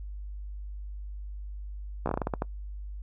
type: slowing click train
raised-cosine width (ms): 1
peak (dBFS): -14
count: 10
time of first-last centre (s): 2.06-2.421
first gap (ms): 14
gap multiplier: 1.25
effects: noise-tail reverb RT60 0.1 s tail -23 dB re dry + added 50 Hz sine -36 dBFS peak until 3.02 s